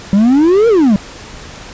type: exponential two-way sweep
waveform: triangle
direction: up then down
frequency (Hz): 190.6 to 478.2 to 190.6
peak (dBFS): -4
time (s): 0.13-0.96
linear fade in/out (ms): 0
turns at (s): 0.68
effects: pink hiss -32 dBFS RMS until 1.73 s + resampled to 16000 Hz